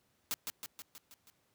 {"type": "noise with echo", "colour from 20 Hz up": "white", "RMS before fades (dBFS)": -35, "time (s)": [0.31, 0.34], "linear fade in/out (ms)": 0, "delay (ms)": 160, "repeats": 6, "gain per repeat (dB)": -4, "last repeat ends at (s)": 1.3, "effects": ["pink hiss -74 dBFS RMS until 1.54 s", "high-pass 80 Hz 12 dB/octave"]}